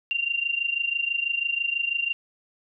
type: tone with amplitude modulation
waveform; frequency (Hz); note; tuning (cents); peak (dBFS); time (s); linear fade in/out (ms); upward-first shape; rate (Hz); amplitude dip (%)
sine; 2774; F7; -12; -20; 0.11-2.13; 0; sine; 26.1; 80
effects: none